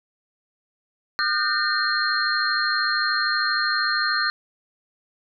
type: tone cluster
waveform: sine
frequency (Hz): 1213 / 1437 / 1550 / 1818 / 4208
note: D#6 / F6 / G6 / A#6 / C8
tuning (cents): -44 / +49 / -20 / -44 / +9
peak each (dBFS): -26 / -28 / -26 / -27 / -25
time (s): 1.19-4.3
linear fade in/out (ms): 0
effects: none